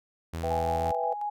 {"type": "tone", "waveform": "sawtooth", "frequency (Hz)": 82.5, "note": "E2", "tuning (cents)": 2, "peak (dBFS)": -28, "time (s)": [0.33, 0.92], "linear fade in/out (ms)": 10}
{"type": "chord", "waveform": "sine", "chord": "E minor", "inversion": "second", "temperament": "equal", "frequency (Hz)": [493.9, 659.3, 784], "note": ["B4", "E5", "G5"], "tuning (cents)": [0, 0, 0], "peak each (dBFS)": -32, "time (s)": [0.43, 1.14], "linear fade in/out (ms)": 10}
{"type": "tone with tremolo", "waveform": "sine", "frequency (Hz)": 830.6, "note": "G#5", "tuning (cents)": 0, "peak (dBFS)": -28, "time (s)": [0.5, 1.3], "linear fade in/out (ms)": 10, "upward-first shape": "square", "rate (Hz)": 5.6, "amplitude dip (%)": 40}
{"effects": []}